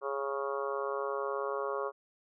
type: harmonic tone with a mistuned harmonic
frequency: 138.3 Hz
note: C#3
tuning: 4 cents flat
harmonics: 3 / 4 / 5 / 6 / 7 / 8 / 9 / 10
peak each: -36 / -37 / -45 / -47 / -44 / -38 / -44 / -46 dBFS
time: 0.01-1.92 s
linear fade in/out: 50 ms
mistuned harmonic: 10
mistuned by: +15 cents
effects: none